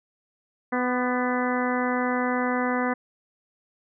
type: harmonic tone with a mistuned harmonic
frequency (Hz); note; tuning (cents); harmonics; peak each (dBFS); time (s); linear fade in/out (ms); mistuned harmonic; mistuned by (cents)
249.8; B3; +20; 1 / 2 / 3 / 4 / 5 / 6 / 7 / 8; -26 / -29 / -31 / -32 / -33 / -34 / -34 / -35; 0.72-2.94; 10; 5; -36
effects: none